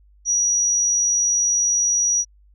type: tone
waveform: sine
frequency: 5800 Hz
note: F#8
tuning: 35 cents flat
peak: -16 dBFS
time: 0.25-2.25 s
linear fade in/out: 50 ms
effects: added 50 Hz sine -50 dBFS peak until 2.54 s